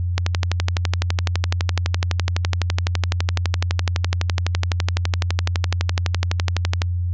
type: click train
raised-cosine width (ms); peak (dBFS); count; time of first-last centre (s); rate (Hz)
0.2; -3; 80; 0.18-6.819; 11.9
effects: added 88 Hz sine -19 dBFS peak until 7.13 s + resampled to 16000 Hz